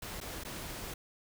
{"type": "noise with dropouts", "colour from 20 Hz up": "pink", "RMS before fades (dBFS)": -42, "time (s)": [0.02, 0.94], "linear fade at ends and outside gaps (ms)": 5, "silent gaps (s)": [[0.204, 0.211], [0.437, 0.448]], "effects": []}